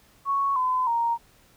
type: tone with pitch steps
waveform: sine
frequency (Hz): 1108.7 / 1016.7 / 932.3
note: C#6 / B5 / A#5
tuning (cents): 0 / +50 / 0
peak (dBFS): -21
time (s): 0.25-1.18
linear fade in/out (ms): 50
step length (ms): 310
effects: pink hiss -58 dBFS RMS until 1.56 s